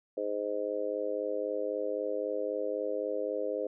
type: harmonic tone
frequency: 103.83 Hz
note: G#2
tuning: in tune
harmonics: 3 / 4 / 5 / 6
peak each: -40 / -36 / -33 / -38 dBFS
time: 0.17-3.67 s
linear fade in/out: 5 ms
effects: none